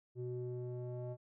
square tone with low-pass filter sweep, 123.47 Hz, B2, in tune, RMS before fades -42 dBFS, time 0.15-1.17 s, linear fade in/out 50 ms, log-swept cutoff 340 to 620 Hz, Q 3.3, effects none

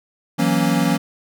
square chord, F# dominant seventh, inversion third, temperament equal, 164.81 / 185 / 233.1 / 277.2 Hz, E3 / F#3 / A#3 / C#4, 0 / 0 / 0 / 0 cents, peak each -22 dBFS, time 0.38-0.98 s, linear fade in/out 20 ms, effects none

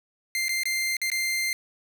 sawtooth tone with dropouts, 2093 Hz, C7, in tune, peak -21 dBFS, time 0.35-1.53 s, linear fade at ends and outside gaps 1 ms, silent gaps 0.483-0.492 / 0.634-0.655 / 0.968-1.016 / 1.101-1.117 s, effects 8-bit

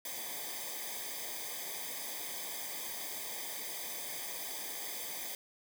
white noise with comb filter, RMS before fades -41 dBFS, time 0.05-5.35 s, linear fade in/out 2 ms, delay 0.72 ms, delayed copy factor -0.95, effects none

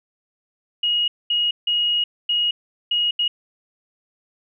sine tone bursts at uneven times, 2885 Hz, F#7, 44 cents flat, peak -17 dBFS, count 6, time 0.83-1.08 / 1.3-1.51 / 1.67-2.04 / 2.29-2.51 / 2.91-3.11 / 3.19-3.28 s, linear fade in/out 5 ms, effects none

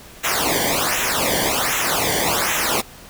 pink noise with flanger, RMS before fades -20 dBFS, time 0.23-2.82 s, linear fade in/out 20 ms, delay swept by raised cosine 0.21 to 0.78 ms, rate 1.3 Hz, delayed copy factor -0.9, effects pink hiss -42 dBFS RMS until 3.09 s

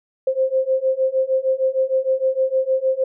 sine beating tone pair, 522 / 528.5 Hz, C5 / C5, -4 / +17 cents, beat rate 6.5 Hz, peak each -20 / -19 dBFS, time 0.27-3.04 s, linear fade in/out 5 ms, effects none

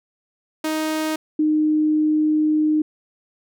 sawtooth / sine tone pair in turn, 312.6 / 306.9 Hz, D#4 / D#4, +8 / -24 cents, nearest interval unison, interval 32 cents, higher first, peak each -17 / -15 dBFS, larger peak second, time 0.64-1.16 / 1.39-2.82 s, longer second, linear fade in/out 5 ms, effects none

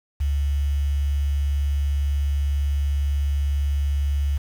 sine tone with quantisation, 71 Hz, C#2, 42 cents sharp, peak -19 dBFS, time 0.2-4.38 s, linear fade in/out 10 ms, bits 7, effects none

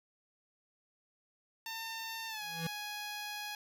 10% pulse tone with pitch glide, 903 to 832.9 Hz, A5 to G#5, +45 to +5 cents, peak -31 dBFS, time 1.66-3.55 s, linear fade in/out 2 ms, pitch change -140 cents, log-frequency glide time 2.28-2.43 s
square tone with exponential growth, 164.81 Hz, E3, in tune, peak -33 dBFS, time 2.41-2.67 s, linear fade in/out 5 ms, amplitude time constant 56 ms
effects none

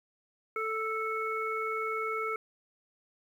harmonic tone, 440.1 Hz, A4, in tune, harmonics 1 / 3 / 5, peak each -35 / -33 / -37 dBFS, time 0.56-2.36 s, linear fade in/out 2 ms, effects 10-bit

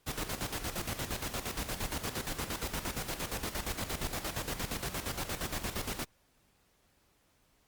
pink noise with tremolo, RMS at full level -35 dBFS, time 0.06-6.05 s, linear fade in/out 20 ms, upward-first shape square, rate 8.6 Hz, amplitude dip 65%, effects pink hiss -70 dBFS RMS until 7.67 s + Opus 48 kbps

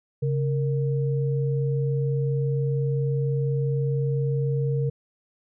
sine tone pair together, 137.86 / 463.7 Hz, C#3 / A#4, -9 / -9 cents, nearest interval octave + major sixth, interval 2100 cents, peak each -22 / -29 dBFS, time 0.22-4.9 s, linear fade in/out 10 ms, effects none

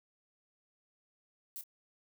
violet noise with echo, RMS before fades -43 dBFS, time 1.56-1.61 s, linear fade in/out 0 ms, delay 27 ms, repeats 1, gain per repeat -12 dB, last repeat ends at 1.637 s, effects none

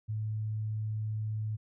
sine tone, 108.1 Hz, A2, 30 cents flat, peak -31 dBFS, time 0.08-1.57 s, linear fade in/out 20 ms, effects none

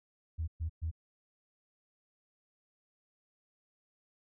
sine tone bursts, 81 Hz, E2, 30 cents flat, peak -31 dBFS, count 3, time 0.38-0.914 s, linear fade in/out 20 ms, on 98 ms, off 120 ms, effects tanh soft clip ceiling -27 dBFS

